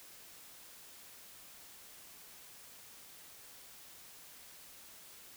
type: silence
effects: white hiss -55 dBFS RMS until 5.36 s